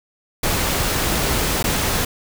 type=noise with dropouts; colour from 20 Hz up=pink; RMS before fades=-20 dBFS; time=0.43-2.05 s; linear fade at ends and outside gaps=5 ms; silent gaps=1.628-1.64 s; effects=none